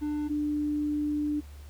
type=tone pair in turn; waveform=triangle / sine; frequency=297.7 / 296.6 Hz; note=D4 / D4; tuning=+24 / +17 cents; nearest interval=unison; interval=7 cents; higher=first; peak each=-26 dBFS; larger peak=neither; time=0.01-0.29 / 0.29-1.41 s; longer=second; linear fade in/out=20 ms; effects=added 72 Hz sine -43 dBFS peak until 1.69 s + pink hiss -57 dBFS RMS until 1.69 s